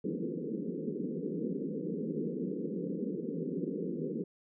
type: band-pass noise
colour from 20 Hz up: pink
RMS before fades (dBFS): -36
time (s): 0.04-4.24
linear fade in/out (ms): 5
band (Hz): 160 to 490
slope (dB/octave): 96
effects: none